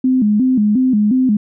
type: tone with vibrato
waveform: sine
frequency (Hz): 232.4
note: A#3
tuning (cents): -5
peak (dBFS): -10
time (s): 0.04-1.37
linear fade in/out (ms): 5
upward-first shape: square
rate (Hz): 2.8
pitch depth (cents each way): 180
effects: none